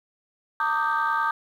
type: chord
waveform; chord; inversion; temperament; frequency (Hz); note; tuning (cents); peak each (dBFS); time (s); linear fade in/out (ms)
sine; Eb major seventh; second; equal with one note detuned; 908.4 / 1174.7 / 1244.5 / 1568; Bb5 / D6 / Eb6 / G6; -45 / 0 / 0 / 0; -26; 0.6-1.31; 2
effects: tanh soft clip ceiling -15 dBFS + 9-bit